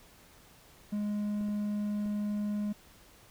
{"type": "tone", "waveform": "triangle", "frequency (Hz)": 207.7, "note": "G#3", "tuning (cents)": 0, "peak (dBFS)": -28, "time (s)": [0.92, 2.73], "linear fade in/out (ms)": 10}
{"type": "clicks", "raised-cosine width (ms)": 3, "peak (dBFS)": -36, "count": 3, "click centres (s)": [1.411, 1.486, 2.06]}
{"effects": ["pink hiss -58 dBFS RMS until 3.3 s"]}